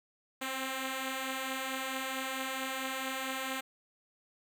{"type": "beating tone pair", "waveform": "5% pulse", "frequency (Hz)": [260.5, 265], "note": ["C4", "C4"], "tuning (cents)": [-7, 22], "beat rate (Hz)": 4.5, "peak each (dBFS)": [-30, -24], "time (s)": [0.41, 3.61], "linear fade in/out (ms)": 10, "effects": []}